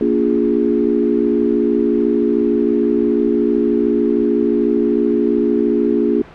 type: chord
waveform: sine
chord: Bb dominant seventh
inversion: none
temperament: equal with one note detuned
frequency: 233.1 / 286.5 / 349.2 / 415.3 Hz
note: Bb3 / D4 / F4 / Ab4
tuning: 0 / -43 / 0 / 0 cents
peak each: -18 dBFS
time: 0.01-6.22 s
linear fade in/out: 2 ms
effects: pink hiss -38 dBFS RMS until 6.34 s + low-pass 2000 Hz 12 dB/octave